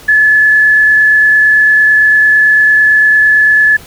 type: tone with frequency modulation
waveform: sine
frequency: 1721 Hz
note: A6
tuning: 39 cents flat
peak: -4 dBFS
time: 0.08-3.77 s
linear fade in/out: 10 ms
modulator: 28.9 Hz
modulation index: 0.55
effects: pink hiss -35 dBFS RMS until 3.86 s